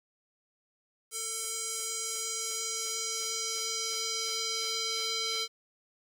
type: tone with band-pass filter sweep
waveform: square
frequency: 448.6 Hz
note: A4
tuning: 34 cents sharp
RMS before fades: -34 dBFS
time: 1.11-5.48 s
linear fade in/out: 50 ms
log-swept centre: 8600 to 4300 Hz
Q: 2.2
effects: 10-bit